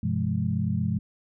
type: tone cluster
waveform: sine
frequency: 97.6 / 125.5 / 171.3 / 208.5 Hz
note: G2 / B2 / F3 / G#3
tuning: -7 / +28 / -33 / +7 cents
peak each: -29 dBFS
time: 0.03-0.99 s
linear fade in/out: 5 ms
effects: none